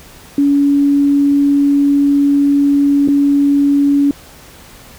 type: tone with dropouts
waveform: sine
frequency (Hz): 283.3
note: C#4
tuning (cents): +38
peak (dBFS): -8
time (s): 0.38-4.11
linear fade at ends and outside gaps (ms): 2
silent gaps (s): 3.077-3.085
effects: pink hiss -39 dBFS RMS until 4.98 s